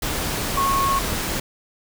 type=tone in noise; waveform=sine; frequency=1096 Hz; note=C#6; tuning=20 cents flat; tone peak=-18 dBFS; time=0.57-0.99 s; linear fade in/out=5 ms; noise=pink; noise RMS=-25 dBFS; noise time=0.02-1.4 s; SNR=+4 dB; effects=none